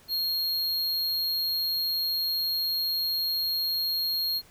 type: tone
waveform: square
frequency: 4256 Hz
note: C8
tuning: 29 cents sharp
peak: -26 dBFS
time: 0.08-4.42 s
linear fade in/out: 50 ms
effects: pink hiss -56 dBFS RMS until 4.5 s